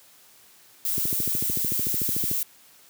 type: noise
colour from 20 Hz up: violet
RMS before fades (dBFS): -26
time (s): 0.85-2.43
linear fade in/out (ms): 2
type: click train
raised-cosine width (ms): 3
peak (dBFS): -18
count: 19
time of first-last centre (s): 0.98-2.313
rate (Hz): 13.5
effects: white hiss -54 dBFS RMS until 2.89 s + high-pass 80 Hz 12 dB/octave